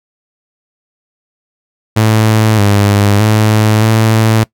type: tone with pitch steps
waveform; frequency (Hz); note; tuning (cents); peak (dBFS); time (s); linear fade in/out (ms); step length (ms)
sawtooth; 109.4 / 101.9 / 108 / 110.8; A2 / G#2 / A2 / A2; -9 / -32 / -32 / +13; -3; 1.96-4.44; 10; 620
effects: noise-tail reverb RT60 0.1 s tail -22 dB re dry